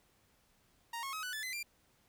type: tone with pitch steps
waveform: sawtooth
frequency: 932.3 / 1089.7 / 1273.6 / 1488.5 / 1739.7 / 2033 / 2377 Hz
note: A#5 / C#6 / D#6 / F#6 / A6 / B6 / D7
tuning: 0 / -30 / +40 / +10 / -20 / +50 / +20 cents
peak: -35 dBFS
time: 0.93-1.63 s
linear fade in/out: 5 ms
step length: 100 ms
effects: pink hiss -71 dBFS RMS until 2.08 s